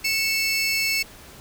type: tone pair together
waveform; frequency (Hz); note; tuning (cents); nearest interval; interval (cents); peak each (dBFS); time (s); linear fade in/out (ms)
25% pulse; 2205 / 2654; C#7 / E7; -10 / +11; minor third; 321; -20; 0.04-1.03; 10
effects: pink hiss -45 dBFS RMS until 1.4 s